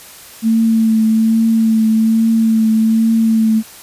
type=tone with vibrato; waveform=sine; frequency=223.3 Hz; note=A3; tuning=26 cents sharp; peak=-9 dBFS; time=0.42-3.63 s; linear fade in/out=50 ms; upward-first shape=triangle; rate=1.2 Hz; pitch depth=25 cents each way; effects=white hiss -37 dBFS RMS until 3.82 s + resampled to 32000 Hz